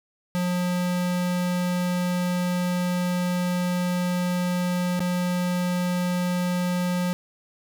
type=tone with dropouts; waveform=square; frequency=178.8 Hz; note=F3; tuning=41 cents sharp; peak=-23 dBFS; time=0.35-7.13 s; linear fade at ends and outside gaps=0 ms; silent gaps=4.994-5.004 s; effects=9-bit